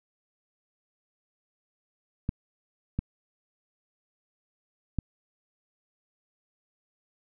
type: clicks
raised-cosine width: 5 ms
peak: -15 dBFS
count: 3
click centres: 2.291 / 2.99 / 4.987 s
effects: none